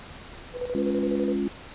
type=tone with tremolo; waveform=sine; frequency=493.9 Hz; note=B4; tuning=in tune; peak=-26 dBFS; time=0.53-1.37 s; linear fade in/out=50 ms; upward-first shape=square; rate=12 Hz; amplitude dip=65%
type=chord; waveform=sine; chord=Db major; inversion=second; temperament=equal; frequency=207.7 / 277.2 / 349.2 Hz; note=Ab3 / Db4 / F4; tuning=0 / 0 / 0 cents; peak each=-28 dBFS; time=0.75-1.48 s; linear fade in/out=0 ms
effects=pink hiss -43 dBFS RMS until 1.74 s + resampled to 8000 Hz